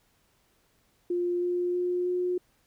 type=tone with pitch steps; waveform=sine; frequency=351.9 / 354.6 / 357.2 / 359.9 Hz; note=F4 / F4 / F4 / F#4; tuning=+13 / +26 / +39 / -48 cents; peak=-25 dBFS; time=1.1-2.38 s; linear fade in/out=5 ms; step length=320 ms; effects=pink hiss -68 dBFS RMS until 2.66 s